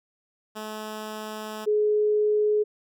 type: tone pair in turn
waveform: 10% pulse / sine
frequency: 215.3 / 422 Hz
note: A3 / G#4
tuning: -37 / +28 cents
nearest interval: octave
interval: 1165 cents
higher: second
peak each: -25 / -19 dBFS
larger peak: second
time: 0.55-1.66 / 1.66-2.64 s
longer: first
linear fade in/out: 20 ms
effects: none